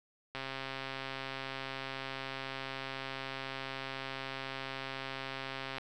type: click train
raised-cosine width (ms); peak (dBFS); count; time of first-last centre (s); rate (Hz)
0.3; -23; 729; 0.35-5.783; 134
effects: none

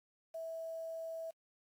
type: tone with quantisation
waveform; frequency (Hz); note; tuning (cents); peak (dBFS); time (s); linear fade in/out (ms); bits
sine; 653; E5; -17; -40; 0.34-1.31; 10; 10
effects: AAC 64 kbps

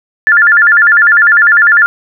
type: tone with vibrato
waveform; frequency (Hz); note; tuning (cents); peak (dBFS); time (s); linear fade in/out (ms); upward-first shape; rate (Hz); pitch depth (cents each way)
sine; 1568; G6; 0; -3; 0.27-1.86; 0; square; 10; 190
effects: none

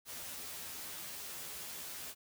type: noise with comb filter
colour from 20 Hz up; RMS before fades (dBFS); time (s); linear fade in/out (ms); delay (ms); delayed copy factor
white; -45; 0.05-2.15; 50; 12; +0.85
effects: none

